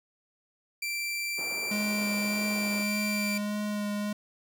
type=tone; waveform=sawtooth; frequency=2349 Hz; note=D7; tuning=in tune; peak=-27 dBFS; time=0.82-3.38 s; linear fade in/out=5 ms
type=band-pass noise; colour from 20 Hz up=pink; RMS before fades=-44 dBFS; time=1.37-2.84 s; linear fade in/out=20 ms; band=320 to 970 Hz; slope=12 dB/octave
type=tone with vibrato; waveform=square; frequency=207.7 Hz; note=G#3; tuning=in tune; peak=-30 dBFS; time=1.71-4.13 s; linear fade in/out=5 ms; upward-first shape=sine; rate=1.7 Hz; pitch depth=13 cents each way
effects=none